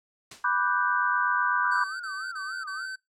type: noise with exponential decay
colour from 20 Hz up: white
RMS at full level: -38 dBFS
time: 0.31-0.53 s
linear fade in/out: 5 ms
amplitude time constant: 47 ms
type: chord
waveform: sine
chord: G major seventh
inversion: first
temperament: equal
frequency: 987.8 / 1174.7 / 1480 / 1568 Hz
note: B5 / D6 / F#6 / G6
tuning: 0 / 0 / 0 / 0 cents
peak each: -28 dBFS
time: 0.44-1.84 s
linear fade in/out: 5 ms
type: tone with vibrato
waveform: sine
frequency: 1286 Hz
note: E6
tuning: 43 cents flat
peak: -36 dBFS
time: 1.64-2.86 s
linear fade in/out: 5 ms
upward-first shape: sine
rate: 3.5 Hz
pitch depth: 210 cents each way
type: tone bursts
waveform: square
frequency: 1534 Hz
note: G6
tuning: 38 cents flat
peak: -34 dBFS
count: 4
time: 1.71-2.96 s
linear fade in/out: 10 ms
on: 290 ms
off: 30 ms
effects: noise-tail reverb RT60 0.2 s tail -24 dB re dry + low-pass 7000 Hz 12 dB/octave